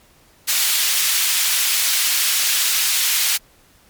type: high-pass noise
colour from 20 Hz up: pink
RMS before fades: -18 dBFS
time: 0.47-3.38 s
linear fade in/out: 20 ms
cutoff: 2700 Hz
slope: 12 dB/octave
effects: pink hiss -53 dBFS RMS until 3.89 s + MP3 96 kbps